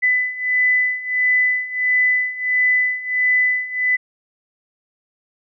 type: beating tone pair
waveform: sine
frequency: 2000 / 2001.5 Hz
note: B6 / B6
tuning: +21 / +23 cents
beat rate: 1.5 Hz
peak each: -20 / -17 dBFS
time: 0.02-3.97 s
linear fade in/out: 20 ms
effects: none